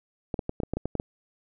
clicks, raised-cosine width 2 ms, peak -15 dBFS, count 10, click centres 0.342 / 0.392 / 0.494 / 0.602 / 0.634 / 0.736 / 0.77 / 0.856 / 0.953 / 0.999 s, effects none

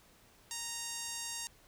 sawtooth tone with band-pass filter, 930 Hz, A#5, 4 cents flat, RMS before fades -41 dBFS, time 0.51-1.47 s, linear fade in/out 0 ms, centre 7300 Hz, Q 1.6, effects pink hiss -63 dBFS RMS until 1.67 s

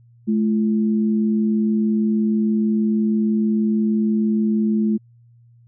sine tone pair together, 215 / 341.3 Hz, A3 / F4, -40 / -40 cents, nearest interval minor sixth, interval 800 cents, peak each -16 / -26 dBFS, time 0.27-4.98 s, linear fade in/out 20 ms, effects added 118 Hz sine -48 dBFS peak until 5.67 s

